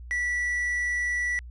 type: tone with quantisation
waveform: triangle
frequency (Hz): 1955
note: B6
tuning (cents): -18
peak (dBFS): -23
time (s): 0.11-1.39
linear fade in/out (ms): 0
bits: 8
effects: added 60 Hz sine -39 dBFS peak until 1.5 s + resampled to 24000 Hz